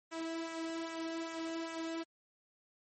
sawtooth tone with flanger, 327.9 Hz, E4, 9 cents flat, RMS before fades -40 dBFS, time 0.11-2.04 s, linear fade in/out 20 ms, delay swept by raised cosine 0.21 to 2.21 ms, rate 2.5 Hz, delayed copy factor -0.55, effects MP3 32 kbps

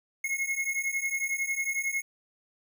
square beating tone pair, 2162 / 2173 Hz, C#7 / C#7, -44 / -35 cents, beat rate 11 Hz, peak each -33 / -31 dBFS, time 0.24-2.02 s, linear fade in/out 5 ms, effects none

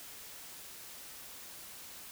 silence, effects white hiss -49 dBFS RMS until 2.11 s

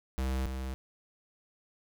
square tone pair in turn, 65.41 / 65.41 Hz, C2 / C2, 0 / 0 cents, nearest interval unison, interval 0 cents, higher neither, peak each -30 / -35 dBFS, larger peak first, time 0.18-0.46 / 0.46-0.74 s, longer neither, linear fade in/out 0 ms, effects none

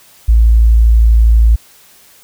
sine tone, 56.2 Hz, A1, 37 cents sharp, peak -4 dBFS, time 0.28-1.56 s, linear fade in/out 10 ms, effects white hiss -44 dBFS RMS until 2.23 s

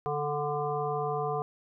harmonic tone with a mistuned harmonic, 146.83 Hz, D3, in tune, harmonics 1 / 3 / 5 / 7 / 8, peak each -36 / -32 / -33 / -37 / -38 dBFS, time 0.06-1.42 s, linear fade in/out 0 ms, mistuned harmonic 8, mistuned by +20 cents, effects none

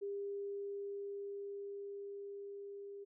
sine tone with level ramp, 401.3 Hz, G4, 41 cents sharp, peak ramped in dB -38 to -46 dBFS, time 0.01-3.05 s, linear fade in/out 20 ms, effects none

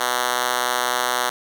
5% pulse tone with high-pass filter, 123.9 Hz, B2, 6 cents sharp, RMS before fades -22 dBFS, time 0-1.3 s, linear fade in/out 10 ms, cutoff 640 Hz, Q 0.57, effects none

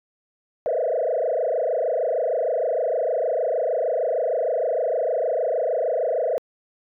sine tone with frequency modulation, 571 Hz, D5, 49 cents flat, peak -19 dBFS, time 0.66-6.38 s, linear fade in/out 0 ms, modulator 26.5 Hz, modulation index 3.8, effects tanh soft clip ceiling -15 dBFS

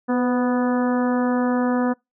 harmonic tone with a mistuned harmonic, 246.9 Hz, B3, in tune, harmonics 1 / 2 / 3 / 4 / 5 / 6 / 7, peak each -19 / -25 / -29 / -31 / -33 / -35 / -36 dBFS, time 0.08-1.94 s, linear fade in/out 20 ms, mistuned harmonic 2, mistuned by +29 cents, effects noise-tail reverb RT60 0.2 s tail -26 dB re dry

